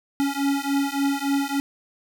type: beating tone pair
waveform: square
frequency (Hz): 277.2 / 280.7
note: C#4 / C#4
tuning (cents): 0 / +22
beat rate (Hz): 3.5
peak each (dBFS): -25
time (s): 0.2-1.6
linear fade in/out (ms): 0
effects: none